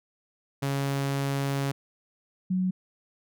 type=tone pair in turn; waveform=sawtooth / sine; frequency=138.59 / 185 Hz; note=C#3 / F#3; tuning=0 / 0 cents; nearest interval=perfect fourth; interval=500 cents; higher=second; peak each=-22 / -23 dBFS; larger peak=first; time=0.62-1.72 / 2.5-2.71 s; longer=first; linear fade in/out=10 ms; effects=none